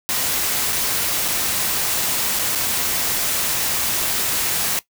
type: noise with dropouts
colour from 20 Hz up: white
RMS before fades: -21 dBFS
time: 0.09-4.79 s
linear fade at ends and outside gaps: 0 ms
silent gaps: 0.724-0.728 / 1.28-1.284 / 2.39-2.394 / 2.551-2.556 s
effects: noise-tail reverb RT60 0.1 s tail -17 dB re dry